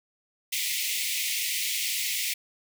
pink high-pass noise, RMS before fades -29 dBFS, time 0.52-2.34 s, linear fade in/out 10 ms, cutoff 2000 Hz, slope 96 dB/octave, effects none

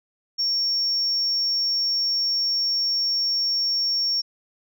sine tone, 5500 Hz, F8, 27 cents flat, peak -19 dBFS, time 0.38-4.22 s, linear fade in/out 20 ms, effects tanh soft clip ceiling -16 dBFS

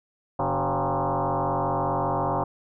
sine tone with frequency modulation, 111.3 Hz, A2, 20 cents sharp, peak -22 dBFS, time 0.39-2.44 s, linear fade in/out 5 ms, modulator 135 Hz, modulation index 7.4, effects none

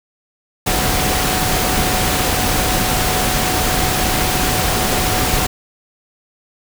sine tone in noise, 740 Hz, F#5, in tune, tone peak -24 dBFS, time 0.66-5.47 s, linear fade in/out 10 ms, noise pink, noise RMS -17 dBFS, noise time 0.66-5.47 s, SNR -10 dB, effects none

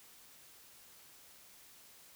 silence, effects white hiss -59 dBFS RMS until 2.15 s

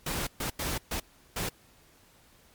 pink noise bursts at uneven times, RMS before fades -32 dBFS, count 5, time 0.06-0.27 / 0.4-0.5 / 0.59-0.78 / 0.91-1 / 1.36-1.49 s, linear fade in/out 5 ms, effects pink hiss -60 dBFS RMS until 2.54 s + MP3 96 kbps

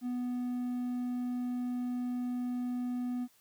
triangle tone, 246.9 Hz, B3, in tune, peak -30 dBFS, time 0.01-3.28 s, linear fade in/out 50 ms, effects white hiss -66 dBFS RMS until 3.4 s + high-pass 60 Hz 12 dB/octave

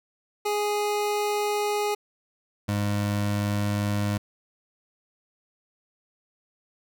25% pulse tone pair in turn, 415.3 / 102.78 Hz, G#4 / G#2, 0 / -18 cents, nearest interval 2 octaves, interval 2418 cents, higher first, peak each -20 dBFS, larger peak neither, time 0.45-1.95 / 2.68-4.18 s, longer neither, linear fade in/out 10 ms, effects none

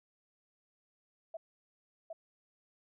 sine tone with echo, 655 Hz, E5, 11 cents flat, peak -39 dBFS, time 1.34-1.37 s, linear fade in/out 5 ms, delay 760 ms, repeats 1, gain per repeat -2 dB, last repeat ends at 2.13 s, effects none

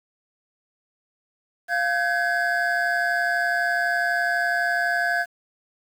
triangle tone cluster, 697 / 1536 / 1668 Hz, F5 / G6 / G#6, -4 / -36 / +7 cents, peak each -23 dBFS, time 1.68-5.26 s, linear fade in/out 50 ms, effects 8-bit

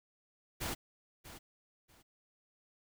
pink noise with echo, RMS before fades -38 dBFS, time 0.6-0.75 s, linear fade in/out 20 ms, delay 640 ms, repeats 2, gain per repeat -13 dB, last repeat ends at 2.03 s, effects none

